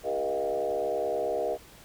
sine tone with frequency modulation, 548 Hz, C#5, 20 cents flat, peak -26 dBFS, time 0.03-1.58 s, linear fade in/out 50 ms, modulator 69.5 Hz, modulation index 2.3, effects pink hiss -52 dBFS RMS until 1.84 s

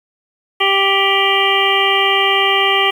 harmonic tone with a mistuned harmonic, 392 Hz, G4, in tune, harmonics 1 / 2 / 3 / 5 / 6 / 7 / 8, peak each -19 / -19 / -19 / -19 / -19 / -19 / -19 dBFS, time 0.6-2.91 s, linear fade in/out 10 ms, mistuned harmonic 7, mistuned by +55 cents, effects 7-bit

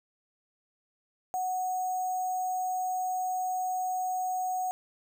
sine tone with sample-and-hold, 740 Hz, F#5, in tune, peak -28 dBFS, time 1.34-4.71 s, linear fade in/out 0 ms, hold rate 7350 Hz, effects none

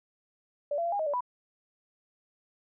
sine tone with pitch steps, 580 / 678 / 685 / 812 / 629 / 578 / 988 Hz, D5 / E5 / F5 / G#5 / D#5 / D5 / B5, -22 / +49 / -34 / -39 / +19 / -28 / 0 cents, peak -27 dBFS, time 0.71-1.207 s, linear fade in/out 5 ms, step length 71 ms, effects none

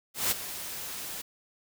white noise with ADSR envelope, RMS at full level -25 dBFS, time 0.14-1.22 s, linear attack 170 ms, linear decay 22 ms, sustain -13 dB, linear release 10 ms, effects none

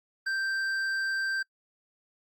sine tone with hard clipping, 1568 Hz, G6, in tune, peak -29 dBFS, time 0.26-1.43 s, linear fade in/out 10 ms, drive 7 dB, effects noise-tail reverb RT60 0.1 s tail -24 dB re dry + Opus 48 kbps

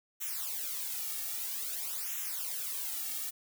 blue noise with flanger, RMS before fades -37 dBFS, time 0.2-3.31 s, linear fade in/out 20 ms, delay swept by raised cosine 0.21 to 2.01 ms, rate 0.51 Hz, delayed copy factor -1, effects none

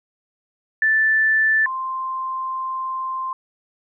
sine tone pair in turn, 1760 / 1046.5 Hz, A6 / C6, 0 / 0 cents, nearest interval major sixth, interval 900 cents, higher first, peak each -14 / -23 dBFS, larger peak first, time 0.82-1.66 / 1.66-3.33 s, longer second, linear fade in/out 2 ms, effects none

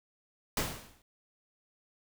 pink noise with exponential decay, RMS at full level -28 dBFS, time 0.57-1.02 s, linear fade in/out 2 ms, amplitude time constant 96 ms, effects none

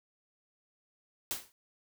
white noise with exponential decay, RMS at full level -31 dBFS, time 1.31-1.52 s, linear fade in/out 0 ms, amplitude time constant 44 ms, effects none

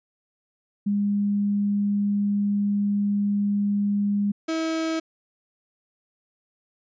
sine / 35% pulse tone pair in turn, 203.4 / 322.9 Hz, G#3 / E4, -36 / -36 cents, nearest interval minor sixth, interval 800 cents, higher second, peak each -20 / -22 dBFS, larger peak first, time 0.86-4.32 / 4.48-5 s, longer first, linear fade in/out 10 ms, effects resampled to 16000 Hz

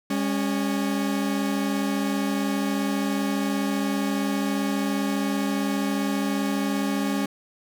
40% pulse tone pair together, 202.2 / 277.2 Hz, G#3 / C#4, -46 / 0 cents, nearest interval perfect fourth, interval 546 cents, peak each -25 dBFS, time 0.1-7.26 s, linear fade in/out 5 ms, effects none

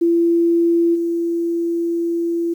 sine tone with level steps, 338.6 Hz, E4, 46 cents sharp, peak -12 / -17 dBFS, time 0.01-2.54 s, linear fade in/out 10 ms, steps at 0.94 s, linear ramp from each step 20 ms, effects 8-bit

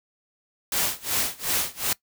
white noise with tremolo, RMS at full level -23 dBFS, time 0.72-1.93 s, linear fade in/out 2 ms, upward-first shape sine, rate 2.7 Hz, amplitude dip 95%, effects noise-tail reverb RT60 0.1 s tail -21 dB re dry

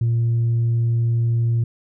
sine tone, 116.54 Hz, A#2, in tune, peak -14 dBFS, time 0.01-1.64 s, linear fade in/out 5 ms, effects tanh soft clip ceiling -14 dBFS

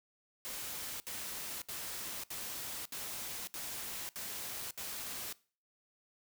white noise bursts, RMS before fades -42 dBFS, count 8, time 0.45-5.326 s, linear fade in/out 0 ms, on 550 ms, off 68 ms, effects noise-tail reverb RT60 0.4 s tail -21 dB re dry

